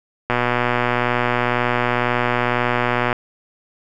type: click train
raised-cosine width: 0.5 ms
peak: -3 dBFS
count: 346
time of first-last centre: 0.3-3.128 s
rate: 122 Hz
effects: none